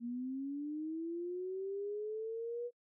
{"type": "linear sweep", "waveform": "sine", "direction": "up", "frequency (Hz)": [233.1, 487], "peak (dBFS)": -37, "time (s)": [0, 2.71], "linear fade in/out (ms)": 50, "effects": ["noise-tail reverb RT60 0.1 s tail -24 dB re dry"]}